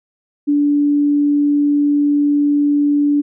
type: tone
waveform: sine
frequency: 290.2 Hz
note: D4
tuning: 21 cents flat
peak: -11 dBFS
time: 0.47-3.22 s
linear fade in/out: 20 ms
effects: none